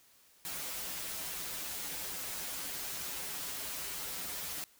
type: noise with comb filter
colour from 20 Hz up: white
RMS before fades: -40 dBFS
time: 0.45-4.64 s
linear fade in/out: 0 ms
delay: 8.7 ms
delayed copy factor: -0.95
effects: white hiss -64 dBFS RMS until 4.79 s